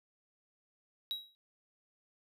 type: tone with exponential decay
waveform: triangle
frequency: 3852 Hz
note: B7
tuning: 44 cents flat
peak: -30 dBFS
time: 1.11-1.35 s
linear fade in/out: 0 ms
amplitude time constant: 52 ms
effects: none